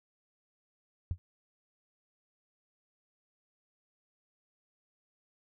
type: tone with exponential decay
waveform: sine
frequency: 88.4 Hz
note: F2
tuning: 22 cents sharp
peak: -25 dBFS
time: 1.11-1.18 s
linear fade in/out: 0 ms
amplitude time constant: 15 ms
effects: none